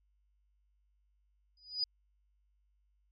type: tone with exponential growth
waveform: sine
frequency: 4944 Hz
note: D#8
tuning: 12 cents flat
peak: -27 dBFS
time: 1.57-1.84 s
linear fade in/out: 2 ms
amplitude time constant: 58 ms
effects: added 50 Hz sine -70 dBFS peak until 3.11 s + MP3 64 kbps